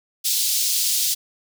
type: high-pass noise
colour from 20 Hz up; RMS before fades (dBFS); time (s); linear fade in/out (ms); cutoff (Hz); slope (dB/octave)
pink; -21; 0.24-1.15; 20; 3800; 24
effects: none